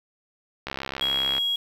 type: click train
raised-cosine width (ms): 0.3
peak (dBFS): -14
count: 49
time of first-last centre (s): 0.67-1.381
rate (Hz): 67.5
type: tone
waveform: sine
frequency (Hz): 3300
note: G#7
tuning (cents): -12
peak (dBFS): -22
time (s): 1.01-1.56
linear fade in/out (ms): 5
effects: 7-bit